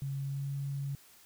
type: tone with pitch glide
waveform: sine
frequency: 137.6 to 139.28 Hz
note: C#3 to C#3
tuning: -12 to +9 cents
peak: -33 dBFS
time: 0.02-0.95 s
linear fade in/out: 0 ms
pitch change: +21 cents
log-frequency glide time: 0.2-0.49 s
effects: white hiss -59 dBFS RMS until 1.25 s